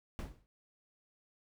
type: noise with exponential decay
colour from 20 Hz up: brown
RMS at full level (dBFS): -35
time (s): 0.19-0.46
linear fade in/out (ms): 0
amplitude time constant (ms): 57
effects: none